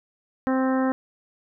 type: harmonic tone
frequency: 261.6 Hz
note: C4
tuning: in tune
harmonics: 1 / 2 / 3 / 4 / 5 / 6 / 7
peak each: -21 / -27 / -31 / -33 / -35 / -37 / -38 dBFS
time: 0.47-0.92 s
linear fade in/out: 0 ms
effects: none